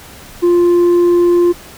sine tone with tanh clipping, 349.2 Hz, F4, in tune, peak -8 dBFS, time 0.42-1.53 s, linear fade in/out 20 ms, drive 3 dB, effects pink hiss -36 dBFS RMS until 1.77 s

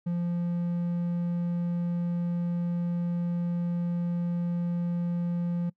triangle tone, 173.3 Hz, F3, 13 cents flat, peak -24 dBFS, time 0.06-5.7 s, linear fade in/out 10 ms, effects noise-tail reverb RT60 0.1 s tail -24 dB re dry

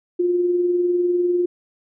sine tone with tremolo, 353.7 Hz, F4, 22 cents sharp, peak -14 dBFS, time 0.19-1.46 s, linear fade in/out 10 ms, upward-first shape triangle, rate 20 Hz, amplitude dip 45%, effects none

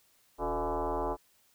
sine tone with frequency modulation, 201.5 Hz, G3, 48 cents sharp, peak -29 dBFS, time 0.38-1.17 s, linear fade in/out 50 ms, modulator 161 Hz, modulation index 5.5, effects white hiss -67 dBFS RMS until 1.54 s

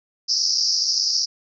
white band-pass noise, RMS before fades -21 dBFS, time 0.28-1.26 s, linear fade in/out 20 ms, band 4800 to 5600 Hz, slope 96 dB/octave, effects none

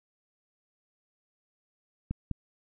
clicks, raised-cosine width 5 ms, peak -19 dBFS, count 2, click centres 2.11 / 2.313 s, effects none

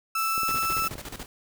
35% pulse tone, 1318.5 Hz, E6, in tune, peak -23 dBFS, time 0.15-0.88 s, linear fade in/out 5 ms
violet noise, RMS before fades -35 dBFS, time 0.17-0.89 s, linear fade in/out 10 ms
clicks, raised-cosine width 2 ms, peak -26 dBFS, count 9, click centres 0.379 / 0.433 / 0.492 / 0.545 / 0.703 / 0.768 / 0.822 / 0.913 / 0.955 s
pink noise with tremolo, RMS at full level -37 dBFS, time 0.48-1.26 s, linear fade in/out 0 ms, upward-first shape square, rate 14 Hz, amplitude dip 70%
effects none

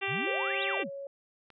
harmonic tone, 392 Hz, G4, in tune, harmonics 1 / 2 / 3 / 4 / 5 / 6 / 7 / 8 / 9, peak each -37 / -39 / -41 / -41 / -37 / -37 / -35 / -45 / -46 dBFS, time 0.01-0.84 s, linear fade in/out 20 ms
sine exponential two-way sweep, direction up then down, 99 to 3859 to 131.9 Hz, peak -35 dBFS, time 0.07-0.9 s, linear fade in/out 50 ms, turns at 0.63 s
sine tone with pitch glide, 534 to 555.1 Hz, C5 to C#5, +35 to +2 cents, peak -37 dBFS, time 0.27-1.07 s, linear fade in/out 2 ms, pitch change +67 cents, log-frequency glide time 0.44-0.7 s
click, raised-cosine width 0.3 ms, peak -38 dBFS, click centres 1.503 s
effects none

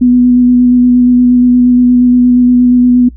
sine tone with vibrato, 246.9 Hz, B3, in tune, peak -3 dBFS, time 0.01-3.09 s, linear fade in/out 10 ms, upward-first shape square, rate 8.5 Hz, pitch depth 11 cents each way, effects noise-tail reverb RT60 0.1 s tail -18 dB re dry + added 60 Hz sine -28 dBFS peak until 3.16 s

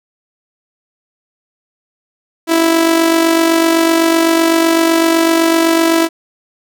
sawtooth tone with amplitude modulation, 329.6 Hz, E4, in tune, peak -3 dBFS, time 2.47-6.09 s, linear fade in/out 50 ms, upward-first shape sine, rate 47.9 Hz, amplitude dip 50%, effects none

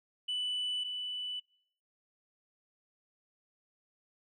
sine tone pair in turn, 2981 / 2981 Hz, F#7 / F#7, +12 / +12 cents, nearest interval unison, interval 0 cents, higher neither, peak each -30 / -35 dBFS, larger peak first, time 0.28-0.84 / 0.84-1.4 s, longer neither, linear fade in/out 10 ms, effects noise-tail reverb RT60 0.6 s tail -25 dB re dry + tanh soft clip ceiling -30 dBFS

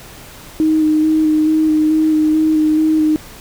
sine tone with vibrato, 311.1 Hz, D#4, in tune, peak -10 dBFS, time 0.6-3.16 s, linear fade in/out 0 ms, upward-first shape square, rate 2.3 Hz, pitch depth 14 cents each way, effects pink hiss -37 dBFS RMS until 3.4 s

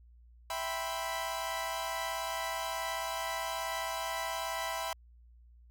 sawtooth chord, C major seventh, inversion first, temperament equal, 659.3 / 784 / 987.8 / 1046.5 Hz, E5 / G5 / B5 / C6, 0 / 0 / 0 / 0 cents, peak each -35 / -37 / -34 / -40 dBFS, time 0.5-4.93 s, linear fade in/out 2 ms, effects added 59 Hz sine -55 dBFS peak until 5.7 s

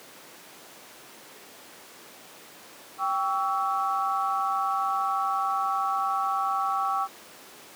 sine chord, C# diminished, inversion second, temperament equal with one note detuned, 784 / 1127.5 / 1318.5 Hz, G5 / C#6 / E6, 0 / +29 / 0 cents, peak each -28 / -28 / -29 dBFS, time 2.98-7.08 s, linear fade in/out 50 ms, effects pink hiss -47 dBFS RMS until 7.75 s + high-pass 300 Hz 12 dB/octave

